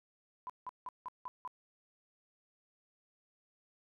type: tone bursts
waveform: sine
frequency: 1003 Hz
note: B5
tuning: 26 cents sharp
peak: -39 dBFS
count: 6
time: 0.47-1.476 s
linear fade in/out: 0 ms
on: 26 ms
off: 170 ms
effects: none